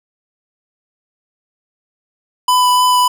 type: tone with vibrato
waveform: square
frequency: 997 Hz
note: B5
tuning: 16 cents sharp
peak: -10 dBFS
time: 2.48-3.08 s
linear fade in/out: 5 ms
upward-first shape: triangle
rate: 3.4 Hz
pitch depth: 10 cents each way
effects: none